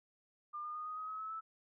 sine tone with pitch steps, 1200 / 1215.3 / 1230.9 / 1246.6 / 1262.6 / 1278.7 / 1295.1 / 1311.6 Hz, D6 / D#6 / D#6 / D#6 / D#6 / D#6 / E6 / E6, +37 / -41 / -19 / +3 / +25 / +47 / -31 / -9 cents, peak -40 dBFS, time 0.53-1.41 s, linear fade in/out 20 ms, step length 110 ms, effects none

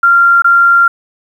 sine tone with dropouts, 1385 Hz, F6, 15 cents flat, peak -4 dBFS, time 0.03-0.88 s, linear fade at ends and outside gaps 5 ms, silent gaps 0.421-0.444 s, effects 7-bit

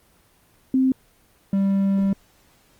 sine / triangle tone pair in turn, 261.6 / 195.98 Hz, C4 / G3, 0 / 0 cents, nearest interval perfect fourth, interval 500 cents, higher first, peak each -15 dBFS, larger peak neither, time 0.74-0.92 / 1.53-2.13 s, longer second, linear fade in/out 2 ms, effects pink hiss -58 dBFS RMS until 2.79 s + Opus 24 kbps

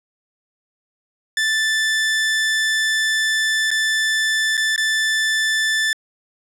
sawtooth tone with dropouts, 1760 Hz, A6, in tune, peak -13 dBFS, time 1.37-5.93 s, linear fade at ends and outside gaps 2 ms, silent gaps 3.706-3.713 / 4.57-4.576 / 4.762-4.778 s, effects low-pass 9000 Hz 12 dB/octave

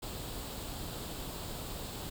pink noise with comb filter, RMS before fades -41 dBFS, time 0.02-2.1 s, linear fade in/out 10 ms, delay 0.25 ms, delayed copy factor +0.5, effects none

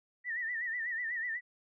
sine tone with vibrato, 1881 Hz, A#6, 15 cents sharp, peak -33 dBFS, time 0.24-1.41 s, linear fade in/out 50 ms, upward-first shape sine, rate 8.1 Hz, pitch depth 98 cents each way, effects none

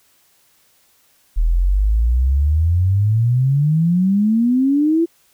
sine exponential sweep, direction up, 38.43 to 340.9 Hz, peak -12 dBFS, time 1.36-5.06 s, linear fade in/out 20 ms, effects white hiss -57 dBFS RMS until 5.33 s

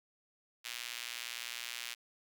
sawtooth tone with high-pass filter, 119.7 Hz, A#2, 46 cents sharp, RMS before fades -43 dBFS, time 0.64-1.95 s, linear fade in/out 20 ms, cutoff 2600 Hz, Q 1.3, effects none

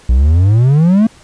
triangle exponential sweep, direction up, 58.27 to 229.2 Hz, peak -4 dBFS, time 0.09-1.07 s, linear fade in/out 5 ms, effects pink hiss -43 dBFS RMS until 1.23 s + resampled to 22050 Hz

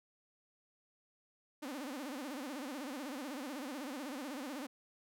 sawtooth tone with vibrato, 275.3 Hz, C#4, 12 cents flat, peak -37 dBFS, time 1.62-4.67 s, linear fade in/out 10 ms, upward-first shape sine, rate 16 Hz, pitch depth 190 cents each way, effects none

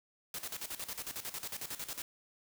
white noise with tremolo, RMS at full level -40 dBFS, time 0.34-2.02 s, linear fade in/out 2 ms, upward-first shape square, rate 11 Hz, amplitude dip 75%, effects none

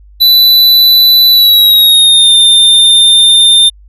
square tone with pitch glide, 3981 to 3609 Hz, B7 to A7, +13 to +43 cents, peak -3 dBFS, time 0.2-3.7 s, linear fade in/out 20 ms, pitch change -170 cents, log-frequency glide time 1.3-2.33 s, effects added 50 Hz sine -35 dBFS peak until 3.88 s

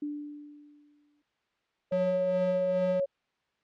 sine tone with exponential decay, 294 Hz, D4, 2 cents sharp, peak -30 dBFS, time 0.02-1.22 s, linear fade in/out 5 ms, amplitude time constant 260 ms
sine tone, 554.4 Hz, C#5, in tune, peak -25 dBFS, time 1.91-3.06 s, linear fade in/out 20 ms
square tone with tremolo, 179.9 Hz, F#3, 48 cents flat, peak -32 dBFS, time 1.92-3 s, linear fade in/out 2 ms, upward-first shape sine, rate 2.4 Hz, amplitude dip 55%
effects white hiss -75 dBFS RMS until 3.63 s + low-pass 3000 Hz 12 dB/octave

